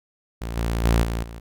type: tone with level steps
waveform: sawtooth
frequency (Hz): 57.2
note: A#1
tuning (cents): -32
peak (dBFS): -24 / -18 / -12 / -20 / -31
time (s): 0.41-1.4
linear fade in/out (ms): 10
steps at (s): 0.57 / 0.84 / 1.03 / 1.23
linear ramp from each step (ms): 2
effects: none